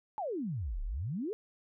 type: exponential two-way sweep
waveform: sine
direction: down then up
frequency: 896 to 32.02 to 459.6 Hz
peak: -33 dBFS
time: 0.18-1.33 s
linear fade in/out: 0 ms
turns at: 0.82 s
effects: none